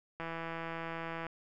click train, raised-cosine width 0.5 ms, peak -25 dBFS, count 177, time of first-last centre 0.2-1.267 s, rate 165 Hz, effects none

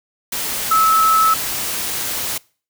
sine tone in noise, 1301 Hz, E6, 23 cents flat, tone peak -11 dBFS, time 0.71-1.34 s, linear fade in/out 5 ms, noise white, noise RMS -23 dBFS, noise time 0.32-2.38 s, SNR +9 dB, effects noise-tail reverb RT60 0.4 s tail -24 dB re dry

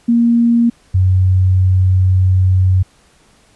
sine tone pair in turn, 234.6 / 93.1 Hz, A#3 / F#2, +11 / +11 cents, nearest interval octave + major third, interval 1600 cents, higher first, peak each -8 dBFS, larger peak neither, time 0.08-0.7 / 0.94-2.83 s, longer second, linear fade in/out 10 ms, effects pink hiss -51 dBFS RMS until 3.55 s + resampled to 24000 Hz

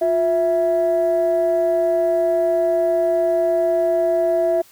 sine tone pair together, 354.7 / 660 Hz, F4 / E5, +27 / +2 cents, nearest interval major seventh, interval 1075 cents, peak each -20 / -15 dBFS, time 0.01-4.62 s, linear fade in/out 10 ms, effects tanh soft clip ceiling -10 dBFS + white hiss -50 dBFS RMS until 4.71 s

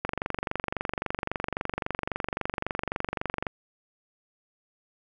click train, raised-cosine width 0.5 ms, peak -13 dBFS, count 82, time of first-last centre 0.05-3.468 s, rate 23.7 Hz, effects none

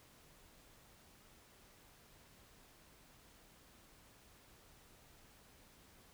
silence, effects pink hiss -64 dBFS RMS until 6.13 s

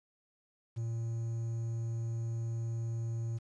triangle tone with quantisation, 114.9 Hz, A#2, 25 cents flat, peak -31 dBFS, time 0.76-3.39 s, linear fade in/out 20 ms, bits 10, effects resampled to 22050 Hz

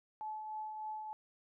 sine tone with tremolo, 862 Hz, A5, 36 cents flat, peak -38 dBFS, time 0.21-1.13 s, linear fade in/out 0 ms, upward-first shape triangle, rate 3.3 Hz, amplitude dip 40%, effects none

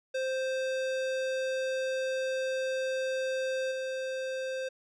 square tone with level steps, 523.3 Hz, C5, in tune, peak -30 / -33 dBFS, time 0.14-4.69 s, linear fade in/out 10 ms, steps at 3.71 s, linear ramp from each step 10 ms, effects low-pass 6000 Hz 12 dB/octave

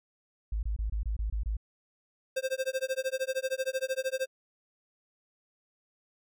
sine tone bursts, 53 Hz, G#1, 36 cents sharp, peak -28 dBFS, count 8, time 0.52-1.568 s, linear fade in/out 5 ms, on 110 ms, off 24 ms
square tone with tremolo, 525 Hz, C5, 6 cents sharp, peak -27 dBFS, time 2.36-4.27 s, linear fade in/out 10 ms, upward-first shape sine, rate 13 Hz, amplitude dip 100%
effects none

